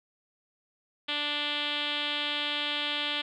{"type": "tone with low-pass filter", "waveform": "5% pulse", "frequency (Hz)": 293.7, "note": "D4", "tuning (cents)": 0, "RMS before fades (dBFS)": -31, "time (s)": [1.08, 3.22], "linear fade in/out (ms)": 10, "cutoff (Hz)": 3400, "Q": 4.8, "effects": []}